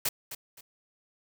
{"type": "noise with echo", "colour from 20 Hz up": "white", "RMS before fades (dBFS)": -28, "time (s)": [0.05, 0.09], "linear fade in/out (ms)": 5, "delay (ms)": 260, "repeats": 2, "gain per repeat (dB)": -11, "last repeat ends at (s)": 0.61, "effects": []}